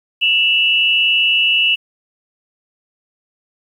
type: tone pair together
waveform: sine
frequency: 2674 / 2915 Hz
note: E7 / F#7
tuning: +24 / -26 cents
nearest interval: minor second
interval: 150 cents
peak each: -14 dBFS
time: 0.21-1.76 s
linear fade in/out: 20 ms
effects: 8-bit